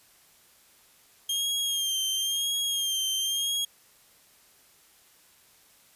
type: tone with vibrato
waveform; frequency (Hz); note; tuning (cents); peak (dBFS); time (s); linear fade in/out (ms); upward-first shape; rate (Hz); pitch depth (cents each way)
sawtooth; 3210; G7; +40; -23; 1.29-3.65; 5; sine; 0.97; 47
effects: white hiss -59 dBFS RMS until 5.95 s + resampled to 32000 Hz